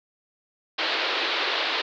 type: band-pass noise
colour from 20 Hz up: white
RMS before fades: -26 dBFS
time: 0.78-1.82 s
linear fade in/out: 10 ms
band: 310 to 4300 Hz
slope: 48 dB/octave
effects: none